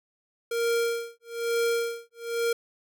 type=tone with tremolo; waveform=square; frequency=466.2 Hz; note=A#4; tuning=in tune; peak=-23 dBFS; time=0.51-2.53 s; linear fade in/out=5 ms; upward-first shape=sine; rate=1.1 Hz; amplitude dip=100%; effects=none